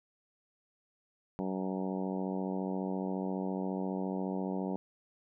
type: harmonic tone with a mistuned harmonic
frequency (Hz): 94.5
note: F#2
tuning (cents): +37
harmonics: 2 / 3 / 4 / 5 / 6 / 7 / 8 / 9 / 10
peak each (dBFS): -35 / -39 / -41 / -43 / -45 / -46 / -47 / -48 / -49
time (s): 1.39-4.76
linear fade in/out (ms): 0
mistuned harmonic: 10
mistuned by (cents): -23
effects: none